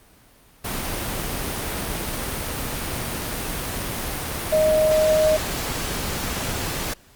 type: tone in noise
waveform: sine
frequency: 622.3 Hz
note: D#5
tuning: in tune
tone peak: -15 dBFS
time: 4.52-5.37 s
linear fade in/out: 10 ms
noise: pink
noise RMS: -27 dBFS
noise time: 0.64-6.94 s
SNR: +9 dB
effects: pink hiss -53 dBFS RMS until 7.15 s + Opus 32 kbps